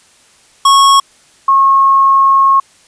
square / sine tone pair in turn, 1100 / 1087.4 Hz, C#6 / C#6, -14 / -34 cents, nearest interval unison, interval 20 cents, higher first, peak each -5 dBFS, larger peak neither, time 0.65-1 / 1.48-2.6 s, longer second, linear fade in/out 5 ms, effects white hiss -47 dBFS RMS until 2.87 s + resampled to 22050 Hz

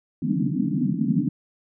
pink band-pass noise, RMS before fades -23 dBFS, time 0.22-1.29 s, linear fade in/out 5 ms, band 140 to 300 Hz, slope 96 dB/octave, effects none

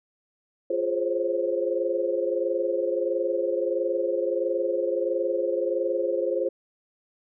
sine chord, Db major seventh, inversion first, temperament equal with one note detuned, 349.2 / 415.3 / 523.3 / 544.8 Hz, F4 / Ab4 / C5 / Db5, 0 / 0 / 0 / -30 cents, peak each -29 / -30 / -26 / -31 dBFS, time 0.7-6.49 s, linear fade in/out 5 ms, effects none

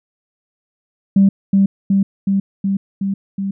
sine tone with echo, 196 Hz, G3, in tune, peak -6 dBFS, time 1.16-1.29 s, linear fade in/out 5 ms, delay 370 ms, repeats 6, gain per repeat -2 dB, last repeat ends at 3.51 s, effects tanh soft clip ceiling -3 dBFS

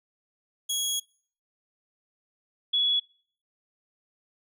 20% pulse / sine tone pair in turn, 3322 / 3382 Hz, G#7 / G#7, 0 / +31 cents, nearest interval unison, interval 31 cents, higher second, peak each -21 dBFS, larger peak neither, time 0.69-1 / 2.73-3 s, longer first, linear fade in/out 10 ms, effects noise-tail reverb RT60 0.5 s tail -25 dB re dry

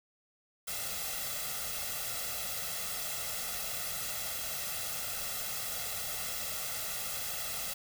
white noise with comb filter, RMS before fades -37 dBFS, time 0.67-7.74 s, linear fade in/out 10 ms, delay 1.5 ms, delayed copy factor +0.8, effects none

